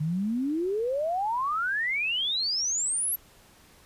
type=exponential sweep; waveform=sine; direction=up; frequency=146.83 to 11840 Hz; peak=-25 dBFS; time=0-3.16 s; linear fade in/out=10 ms; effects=pink hiss -56 dBFS RMS until 3.85 s + resampled to 32000 Hz